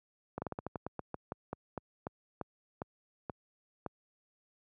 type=slowing click train; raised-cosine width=1 ms; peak=-23 dBFS; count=18; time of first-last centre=0.38-3.863 s; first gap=40 ms; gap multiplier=1.18; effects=high-pass 80 Hz 12 dB/octave